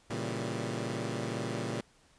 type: chord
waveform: 15% pulse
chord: A# diminished seventh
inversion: none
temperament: equal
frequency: 116.54 / 138.59 / 164.81 / 196 Hz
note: A#2 / C#3 / E3 / G3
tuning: 0 / 0 / 0 / 0 cents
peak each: -30 / -33 / -35 / -34 dBFS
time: 0.1-1.81 s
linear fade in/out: 5 ms
effects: pink hiss -64 dBFS RMS until 2.18 s + resampled to 22050 Hz